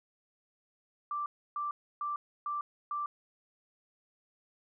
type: tone bursts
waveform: sine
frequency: 1174.7 Hz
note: D6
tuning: in tune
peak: -32 dBFS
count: 5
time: 1.11-3.06 s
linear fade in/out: 2 ms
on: 150 ms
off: 300 ms
effects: none